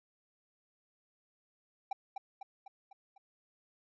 triangle tone with echo, 784 Hz, G5, in tune, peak -30 dBFS, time 1.91-1.93 s, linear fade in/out 5 ms, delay 250 ms, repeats 5, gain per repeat -5 dB, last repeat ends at 3.18 s, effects resampled to 16000 Hz

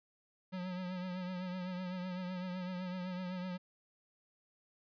square tone with vibrato, 182.4 Hz, F#3, 24 cents flat, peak -39 dBFS, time 0.52-3.58 s, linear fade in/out 20 ms, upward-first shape triangle, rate 7.9 Hz, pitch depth 54 cents each way, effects resampled to 11025 Hz

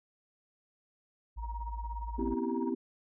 sine tone, 55.5 Hz, A1, 16 cents sharp, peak -36 dBFS, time 1.36-2.35 s, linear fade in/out 20 ms
sine tone with tremolo, 943 Hz, A#5, 20 cents sharp, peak -37 dBFS, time 1.37-2.74 s, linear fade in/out 50 ms, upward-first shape sine, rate 17 Hz, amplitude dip 85%
sine chord, C major seventh, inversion third, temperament equal with one note detuned, 246.9 / 266.8 / 329.6 / 392 Hz, B3 / C4 / E4 / G4, 0 / +34 / 0 / 0 cents, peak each -34 / -36 / -35 / -36 dBFS, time 2.18-2.75 s, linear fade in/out 10 ms
effects tanh soft clip ceiling -20 dBFS

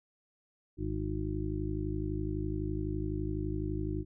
harmonic tone, 51.91 Hz, G#1, in tune, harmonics 1 / 2 / 3 / 4 / 6 / 7, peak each -37 / -37 / -41 / -46 / -37 / -40 dBFS, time 0.77-4.05 s, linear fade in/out 50 ms, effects none

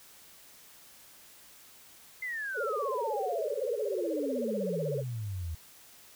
sine exponential sweep, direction down, 2084 to 77.78 Hz, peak -33 dBFS, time 2.22-5.55 s, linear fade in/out 5 ms
sine tone with vibrato, 492.6 Hz, B4, 5 cents flat, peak -31 dBFS, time 2.54-5.04 s, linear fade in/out 50 ms, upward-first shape sine, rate 16 Hz, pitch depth 290 cents each way
effects white hiss -55 dBFS RMS until 6.15 s

